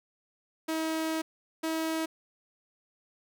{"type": "tone pair in turn", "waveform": "sawtooth", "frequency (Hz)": [319.7, 321.4], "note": ["D#4", "E4"], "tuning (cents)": [47, -44], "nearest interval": "unison", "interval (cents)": 9, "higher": "second", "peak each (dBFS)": -25, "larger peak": "neither", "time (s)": [[0.68, 1.22], [1.63, 2.06]], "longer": "first", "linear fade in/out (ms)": 10, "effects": []}